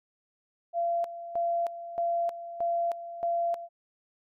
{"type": "tone with tremolo", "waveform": "sine", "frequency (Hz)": 684, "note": "F5", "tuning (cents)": -36, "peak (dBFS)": -25, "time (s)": [0.73, 3.69], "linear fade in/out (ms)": 50, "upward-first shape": "square", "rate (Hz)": 1.6, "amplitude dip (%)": 75, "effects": []}